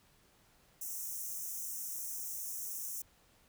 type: high-pass noise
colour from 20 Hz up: white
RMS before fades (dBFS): -41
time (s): 0.81-3.02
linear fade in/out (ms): 5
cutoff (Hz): 5600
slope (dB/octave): 96
effects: pink hiss -67 dBFS RMS until 3.48 s